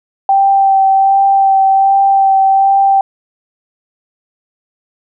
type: tone with vibrato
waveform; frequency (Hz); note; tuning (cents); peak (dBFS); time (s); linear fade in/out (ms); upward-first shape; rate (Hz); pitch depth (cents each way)
sine; 780; G5; -9; -6; 0.29-3.01; 2; sine; 1.3; 14
effects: none